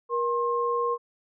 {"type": "tone pair together", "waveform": "sine", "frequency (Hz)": [474.8, 1066], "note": ["A#4", "C6"], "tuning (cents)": [32, 32], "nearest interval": "octave + major second", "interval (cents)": 1400, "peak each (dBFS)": -26, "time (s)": [0.09, 0.98], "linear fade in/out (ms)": 50, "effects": []}